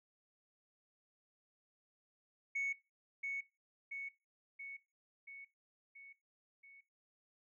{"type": "tone with echo", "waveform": "sine", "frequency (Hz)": 2216, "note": "C#7", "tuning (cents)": -1, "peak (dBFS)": -33, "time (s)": [2.55, 2.73], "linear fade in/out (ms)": 10, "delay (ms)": 680, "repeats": 6, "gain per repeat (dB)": -4, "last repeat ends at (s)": 6.81, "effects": ["noise-tail reverb RT60 0.3 s tail -22 dB re dry", "tanh soft clip ceiling -32 dBFS"]}